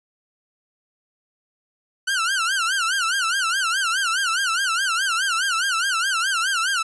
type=tone with vibrato; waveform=sawtooth; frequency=1457 Hz; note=F#6; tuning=27 cents flat; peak=-16 dBFS; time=2.07-6.83 s; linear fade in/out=10 ms; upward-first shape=sine; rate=4.8 Hz; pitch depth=180 cents each way; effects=resampled to 24000 Hz